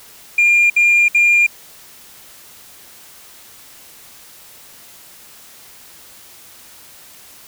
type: tone bursts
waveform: sine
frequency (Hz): 2404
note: D7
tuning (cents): +40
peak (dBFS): -7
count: 3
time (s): 0.38-1.466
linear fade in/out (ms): 5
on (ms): 320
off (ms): 63
effects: tanh soft clip ceiling -7 dBFS + white hiss -42 dBFS RMS until 7.47 s